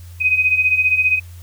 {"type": "beating tone pair", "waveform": "sine", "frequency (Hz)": [2499, 2514], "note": ["D#7", "D#7"], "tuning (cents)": [7, 17], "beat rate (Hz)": 15, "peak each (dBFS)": [-19, -14], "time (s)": [0.2, 1.2], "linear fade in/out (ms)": 20, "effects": ["added 87 Hz sine -34 dBFS peak until 1.42 s", "white hiss -49 dBFS RMS until 1.42 s"]}